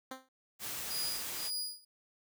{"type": "tone with exponential decay", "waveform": "10% pulse", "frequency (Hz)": 261.6, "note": "C4", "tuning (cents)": 0, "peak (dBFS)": -30, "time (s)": [0.11, 0.29], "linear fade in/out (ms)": 5, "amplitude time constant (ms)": 38}
{"type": "noise", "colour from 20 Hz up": "white", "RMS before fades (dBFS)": -40, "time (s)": [0.59, 1.51], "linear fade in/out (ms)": 50}
{"type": "tone with tremolo", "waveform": "sawtooth", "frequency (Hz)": 4901, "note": "D#8", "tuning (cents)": -27, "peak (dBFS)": -31, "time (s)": [0.9, 1.85], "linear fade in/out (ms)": 10, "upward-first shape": "sine", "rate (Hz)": 1.9, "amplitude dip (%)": 95}
{"effects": []}